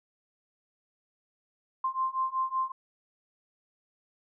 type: beating tone pair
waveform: sine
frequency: 1046.5 / 1051.8 Hz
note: C6 / C6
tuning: 0 / +9 cents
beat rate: 5.3 Hz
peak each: -31 / -30 dBFS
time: 1.84-2.72 s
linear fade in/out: 5 ms
effects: none